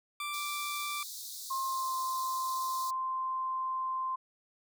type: tone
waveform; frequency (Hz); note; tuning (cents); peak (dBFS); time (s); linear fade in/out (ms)
20% pulse; 1174.7; D6; 0; -30; 0.2-1.03; 2
type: high-pass noise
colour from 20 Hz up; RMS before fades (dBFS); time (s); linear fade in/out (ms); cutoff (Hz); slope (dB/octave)
pink; -43; 0.33-2.91; 10; 3700; 96
type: tone with pitch glide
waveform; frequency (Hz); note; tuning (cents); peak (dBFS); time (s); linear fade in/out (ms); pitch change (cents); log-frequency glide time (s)
sine; 1063 to 1042.9; C6 to C6; +27 to -6; -31; 1.5-4.16; 10; -33; 1.64-1.97
effects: none